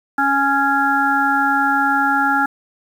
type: harmonic tone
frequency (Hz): 277.2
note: C#4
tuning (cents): 0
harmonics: 1 / 3 / 5 / 6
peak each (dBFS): -22 / -18 / -17 / -22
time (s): 0.18-2.46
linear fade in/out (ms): 5
effects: 7-bit